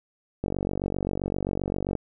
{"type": "click train", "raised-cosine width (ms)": 2, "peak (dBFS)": -14, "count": 73, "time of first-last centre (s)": [0.44, 1.953], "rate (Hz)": 47.6, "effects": []}